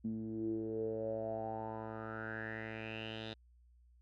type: tone with low-pass filter sweep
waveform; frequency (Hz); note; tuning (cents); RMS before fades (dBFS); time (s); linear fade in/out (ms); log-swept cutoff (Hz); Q
10% pulse; 110.7; A2; +11; -41; 0.04-3.34; 10; 230 to 3700; 7
effects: added 60 Hz sine -62 dBFS peak until 4.01 s